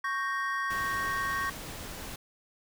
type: chord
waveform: triangle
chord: G diminished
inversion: second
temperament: equal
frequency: 1108.7 / 1568 / 1864.7 Hz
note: Db6 / G6 / Bb6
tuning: 0 / 0 / 0 cents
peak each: -30 / -34 / -32 dBFS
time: 0.04-1.5 s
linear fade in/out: 5 ms
type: noise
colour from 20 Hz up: pink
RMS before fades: -41 dBFS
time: 0.7-2.16 s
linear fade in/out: 5 ms
effects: none